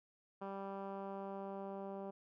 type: tone with low-pass filter sweep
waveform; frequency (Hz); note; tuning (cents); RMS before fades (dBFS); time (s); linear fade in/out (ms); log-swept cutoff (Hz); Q
10% pulse; 196; G3; 0; -45; 0.41-2.11; 10; 1200 to 670; 1
effects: none